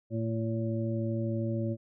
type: harmonic tone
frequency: 112.9 Hz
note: A2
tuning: 45 cents sharp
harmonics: 1 / 2 / 3 / 5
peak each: -31 / -34 / -36 / -38 dBFS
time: 0.1-1.77 s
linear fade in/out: 50 ms
effects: none